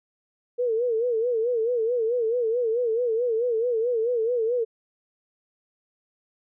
sine tone with vibrato, 468 Hz, A#4, 7 cents sharp, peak -21 dBFS, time 0.58-4.65 s, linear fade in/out 20 ms, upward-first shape sine, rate 4.6 Hz, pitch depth 110 cents each way, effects none

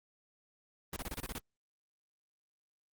pink noise bursts, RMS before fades -39 dBFS, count 8, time 0.93-1.383 s, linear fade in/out 2 ms, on 33 ms, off 27 ms, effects Opus 24 kbps

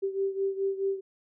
sine beating tone pair, 389 / 393.7 Hz, G4 / G4, -13 / +8 cents, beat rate 4.7 Hz, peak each -28 / -32 dBFS, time 0.02-1.01 s, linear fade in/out 20 ms, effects none

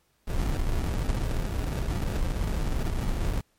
brown noise with sample-and-hold, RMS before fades -27 dBFS, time 0.27-3.41 s, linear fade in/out 5 ms, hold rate 1050 Hz, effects pink hiss -69 dBFS RMS until 3.58 s + MP3 64 kbps

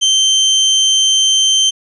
30% pulse tone, 3120 Hz, G7, 9 cents flat, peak -6 dBFS, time 0.01-1.71 s, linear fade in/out 20 ms, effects resampled to 24000 Hz

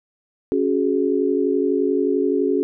sine chord, C# suspended fourth, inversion none, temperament equal with one note detuned, 277.2 / 370 / 421.6 Hz, C#4 / F#4 / G#4, 0 / 0 / +26 cents, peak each -21 dBFS, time 0.52-2.63 s, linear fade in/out 0 ms, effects none

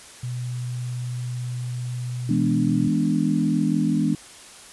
sine tone with vibrato, 123.47 Hz, B2, in tune, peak -26 dBFS, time 0.23-2.88 s, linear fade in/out 5 ms, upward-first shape triangle, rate 18 Hz, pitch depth 8 cents each way
sine chord, E dominant seventh, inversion none, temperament equal with one note detuned, 163.01 / 207.7 / 246.9 / 293.7 Hz, E3 / G#3 / B3 / D4, -19 / 0 / 0 / 0 cents, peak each -24 dBFS, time 2.29-4.15 s, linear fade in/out 5 ms
effects white hiss -44 dBFS RMS until 4.72 s + resampled to 24000 Hz

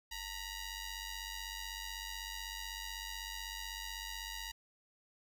10% pulse ring-modulated tone, 952 Hz, A#5, 36 cents sharp, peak -30 dBFS, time 0.11-4.52 s, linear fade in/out 10 ms, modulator 1000 Hz, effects none

